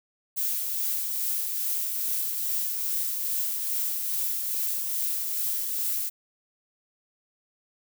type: noise with tremolo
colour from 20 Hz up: violet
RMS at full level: -27 dBFS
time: 0.36-6.1 s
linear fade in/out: 20 ms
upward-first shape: triangle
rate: 2.4 Hz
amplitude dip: 35%
effects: none